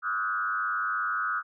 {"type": "tone with frequency modulation", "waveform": "sine", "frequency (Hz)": 1360, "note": "F6", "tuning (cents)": -46, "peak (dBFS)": -26, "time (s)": [0.02, 1.43], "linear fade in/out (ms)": 50, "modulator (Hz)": 103, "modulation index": 1.6, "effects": []}